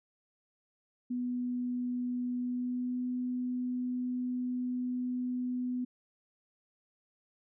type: tone with pitch glide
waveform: sine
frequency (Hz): 246.9 to 249.5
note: B3 to B3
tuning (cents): 0 to +18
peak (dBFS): -31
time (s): 1.1-5.85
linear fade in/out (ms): 10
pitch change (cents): +18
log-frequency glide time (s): 2.4-3.01
effects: none